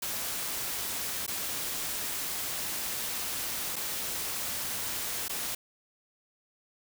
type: noise with dropouts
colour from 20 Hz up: white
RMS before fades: -34 dBFS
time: 0.02-5.55 s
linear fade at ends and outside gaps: 5 ms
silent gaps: 1.265-1.277 / 3.759-3.763 / 5.283-5.294 s
effects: none